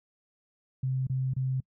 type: tone bursts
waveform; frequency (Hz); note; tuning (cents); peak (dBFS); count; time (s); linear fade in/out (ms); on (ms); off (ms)
sine; 130.81; C3; 0; -26; 3; 0.83-1.604; 5; 240; 27
effects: noise-tail reverb RT60 0.1 s tail -26 dB re dry